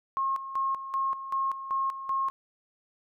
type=tone with tremolo; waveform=sine; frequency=1078 Hz; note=C#6; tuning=49 cents flat; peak=-25 dBFS; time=0.17-2.3 s; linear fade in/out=0 ms; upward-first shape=square; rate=2.6 Hz; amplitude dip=70%; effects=none